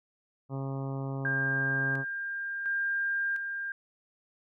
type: harmonic tone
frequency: 135.8 Hz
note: C#3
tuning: 35 cents flat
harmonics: 1 / 2 / 3 / 4 / 5 / 6 / 7 / 8 / 9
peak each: -33 / -39 / -43 / -45 / -47 / -49 / -50 / -51 / -52 dBFS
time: 0.49-2.05 s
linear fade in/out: 50 ms
type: tone with tremolo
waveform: sine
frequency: 1600 Hz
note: G6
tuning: 35 cents sharp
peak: -27 dBFS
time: 1.25-3.72 s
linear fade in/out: 2 ms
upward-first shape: square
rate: 0.71 Hz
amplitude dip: 45%
effects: none